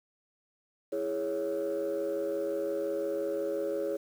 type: chord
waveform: sine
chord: C# minor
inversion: first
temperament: equal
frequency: 329.6 / 415.3 / 554.4 Hz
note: E4 / G#4 / C#5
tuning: 0 / 0 / 0 cents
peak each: -35 / -32 / -31 dBFS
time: 0.92-3.97 s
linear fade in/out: 10 ms
effects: tanh soft clip ceiling -25 dBFS + 9-bit